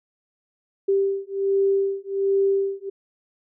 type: beating tone pair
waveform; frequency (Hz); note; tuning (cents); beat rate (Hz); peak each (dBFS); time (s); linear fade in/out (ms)
sine; 392 / 393.3; G4 / G4; 0 / +6; 1.3; -22; 0.88-2.9; 10
effects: none